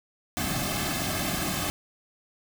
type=noise with comb filter; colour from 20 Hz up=pink; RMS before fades=-29 dBFS; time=0.37-1.7 s; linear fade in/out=0 ms; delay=2.1 ms; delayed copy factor=-0.8; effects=none